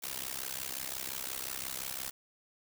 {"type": "noise with amplitude modulation", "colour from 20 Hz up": "white", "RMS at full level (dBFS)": -35, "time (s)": [0.02, 2.11], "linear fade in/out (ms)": 20, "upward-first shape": "sine", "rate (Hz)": 65.7, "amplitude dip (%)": 95, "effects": []}